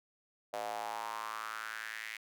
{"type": "tone with high-pass filter sweep", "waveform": "square", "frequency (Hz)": 55, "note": "A1", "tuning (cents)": 0, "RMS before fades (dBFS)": -41, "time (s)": [0.53, 2.17], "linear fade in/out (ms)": 5, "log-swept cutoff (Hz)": [630, 2100], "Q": 4.4, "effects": []}